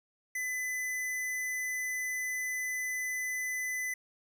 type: tone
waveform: square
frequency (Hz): 2009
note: B6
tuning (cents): +29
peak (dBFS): -33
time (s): 0.35-3.94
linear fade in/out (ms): 5
effects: none